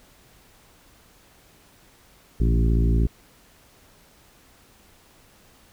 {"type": "harmonic tone with a mistuned harmonic", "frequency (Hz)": 56.7, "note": "A#1", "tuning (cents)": -47, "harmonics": [1, 2, 3, 4, 5, 6, 7], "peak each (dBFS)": [-18, -24, -28, -30, -32, -34, -35], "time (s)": [2.4, 3.07], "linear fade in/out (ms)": 5, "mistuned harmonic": 2, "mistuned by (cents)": 47, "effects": ["pink hiss -55 dBFS RMS until 5.72 s"]}